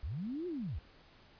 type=linear two-way sweep; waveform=sine; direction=up then down; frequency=50.3 to 369.9 to 50.3 Hz; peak=-36 dBFS; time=0.03-0.79 s; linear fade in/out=5 ms; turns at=0.47 s; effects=pink hiss -61 dBFS RMS until 1.39 s + resampled to 11025 Hz